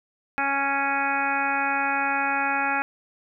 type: harmonic tone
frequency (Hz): 277.2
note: C#4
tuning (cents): 0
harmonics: 1 / 2 / 3 / 4 / 5 / 6 / 7 / 8 / 9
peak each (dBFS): -34 / -38 / -26 / -36 / -28 / -29 / -36 / -34 / -30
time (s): 0.38-2.82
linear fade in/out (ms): 0
effects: none